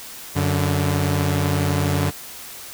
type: tone pair together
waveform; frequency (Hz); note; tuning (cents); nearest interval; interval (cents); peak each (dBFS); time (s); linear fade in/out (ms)
sawtooth; 92.5 / 144.85; F#2 / D3; 0 / -24; minor sixth; 776; -17; 0.35-2.11; 20
effects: white hiss -37 dBFS RMS until 2.73 s